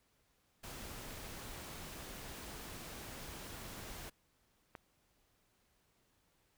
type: noise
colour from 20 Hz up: pink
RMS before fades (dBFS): -48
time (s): 0.63-4.1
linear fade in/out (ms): 10
type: click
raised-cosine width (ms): 0.5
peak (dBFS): -32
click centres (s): 4.752
effects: pink hiss -75 dBFS RMS until 6.57 s